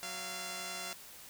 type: tone pair together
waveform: 5% pulse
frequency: 185 / 688.9 Hz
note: F#3 / F5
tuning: 0 / -24 cents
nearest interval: octave + major seventh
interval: 2276 cents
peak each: -35 / -29 dBFS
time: 0.03-0.93 s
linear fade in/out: 0 ms
effects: white hiss -52 dBFS RMS until 1.29 s